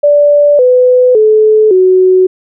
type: tone with pitch steps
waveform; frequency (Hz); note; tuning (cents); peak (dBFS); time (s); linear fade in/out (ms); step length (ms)
sine; 583 / 501.7 / 431.7 / 371.5; D5 / B4 / A4 / F#4; -13 / +27 / -33 / +7; -3; 0.03-2.27; 10; 560
effects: none